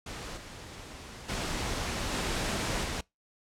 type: noise with level steps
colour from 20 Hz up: pink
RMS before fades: -40 / -45 / -33 / -31 / -34 dBFS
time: 0.06-3.01 s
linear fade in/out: 5 ms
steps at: 0.36 / 1.28 / 2.11 / 2.83 s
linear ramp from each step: 20 ms
effects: noise-tail reverb RT60 0.2 s tail -25 dB re dry + low-pass 8000 Hz 12 dB/octave